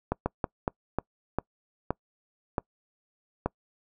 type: slowing click train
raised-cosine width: 1 ms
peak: -12 dBFS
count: 9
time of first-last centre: 0.12-3.46 s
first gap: 140 ms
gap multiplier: 1.3
effects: noise-tail reverb RT60 0.1 s tail -26 dB re dry